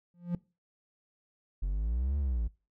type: tone with exponential growth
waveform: triangle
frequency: 174.61 Hz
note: F3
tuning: in tune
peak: -23 dBFS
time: 0.14-0.35 s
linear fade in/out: 2 ms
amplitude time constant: 45 ms
type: exponential two-way sweep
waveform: triangle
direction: up then down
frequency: 44 to 73.4 to 52.9 Hz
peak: -26 dBFS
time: 1.62-2.48 s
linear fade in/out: 10 ms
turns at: 2.18 s
effects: noise-tail reverb RT60 0.3 s tail -22 dB re dry